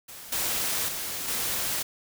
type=noise with level steps; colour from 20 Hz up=white; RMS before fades=-43 / -28 / -33 / -29 dBFS; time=0.08-1.83 s; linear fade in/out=10 ms; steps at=0.32 / 0.88 / 1.28 s; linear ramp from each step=5 ms; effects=none

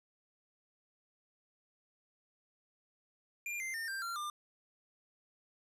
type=tone with pitch steps; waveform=square; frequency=2396 / 2086 / 1815.8 / 1580.8 / 1376.1 / 1198 Hz; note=D7 / C7 / A#6 / G6 / F6 / D6; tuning=+34 / -6 / -46 / +14 / -26 / +34 cents; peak=-38 dBFS; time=3.46-4.3 s; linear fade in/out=2 ms; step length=140 ms; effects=resampled to 32000 Hz

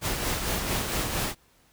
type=noise with tremolo; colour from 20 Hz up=pink; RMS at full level=-27 dBFS; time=0.01-1.35 s; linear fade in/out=50 ms; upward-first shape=sine; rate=4.4 Hz; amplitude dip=40%; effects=pink hiss -62 dBFS RMS until 1.72 s

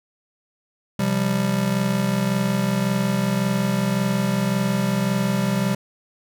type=chord; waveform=square; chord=C suspended fourth; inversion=none; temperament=just; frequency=130.81 / 174.42 / 196.22 Hz; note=C3 / F3 / G3; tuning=0 / -2 / +2 cents; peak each=-26 / -27 / -22 dBFS; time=0.99-5.75 s; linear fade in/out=5 ms; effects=none

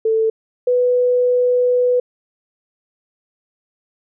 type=tone pair in turn; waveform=sine; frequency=444 / 495 Hz; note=A4 / B4; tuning=+16 / +4 cents; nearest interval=major second; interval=188 cents; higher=second; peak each=-13 / -12 dBFS; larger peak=second; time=0.05-0.3 / 0.67-2 s; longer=second; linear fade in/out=5 ms; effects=none

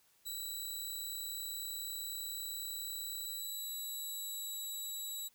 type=tone with pitch glide; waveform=10% pulse; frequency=3942 to 3903 Hz; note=B7 to B7; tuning=-4 to -21 cents; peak=-33 dBFS; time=0.25-5.29 s; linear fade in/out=20 ms; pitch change=-17 cents; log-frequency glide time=3.19-4.58 s; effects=white hiss -70 dBFS RMS until 5.34 s

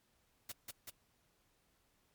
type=noise with echo; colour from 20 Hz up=white; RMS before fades=-44 dBFS; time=0.49-0.52 s; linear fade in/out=5 ms; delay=190 ms; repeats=2; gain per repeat=-2 dB; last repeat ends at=0.9 s; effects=pink hiss -75 dBFS RMS until 2.14 s + MP3 96 kbps

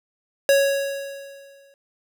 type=tone with exponential decay; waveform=square; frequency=554.4 Hz; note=C#5; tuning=in tune; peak=-13 dBFS; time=0.49-1.74 s; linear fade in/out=1 ms; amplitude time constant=270 ms; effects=none

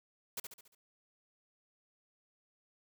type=noise with echo; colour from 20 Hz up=white; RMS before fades=-39 dBFS; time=0.37-0.4 s; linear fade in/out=5 ms; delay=70 ms; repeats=5; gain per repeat=-6 dB; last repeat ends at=0.75 s; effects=none

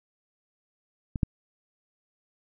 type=clicks; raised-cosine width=5 ms; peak=-18 / -10 dBFS; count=2; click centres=1.158 / 1.232 s; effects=none

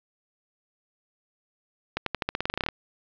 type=accelerating click train; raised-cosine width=0.3 ms; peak=-10 dBFS; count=15; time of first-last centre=1.97-2.687 s; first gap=93 ms; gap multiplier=0.9; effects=low-pass 5000 Hz 12 dB/octave + 8-bit

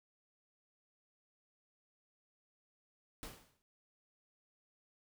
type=noise with exponential decay; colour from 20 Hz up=pink; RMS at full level=-45 dBFS; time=3.23-3.62 s; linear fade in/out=0 ms; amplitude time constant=84 ms; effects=none

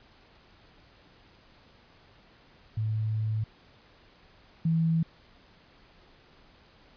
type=tone pair in turn; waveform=sine; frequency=109 / 163.32 Hz; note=A2 / E3; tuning=-16 / -16 cents; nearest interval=perfect fifth; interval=700 cents; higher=second; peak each=-26 / -22 dBFS; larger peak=second; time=2.77-3.44 / 4.65-5.03 s; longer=first; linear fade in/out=5 ms; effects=pink hiss -58 dBFS RMS until 6.96 s + resampled to 11025 Hz

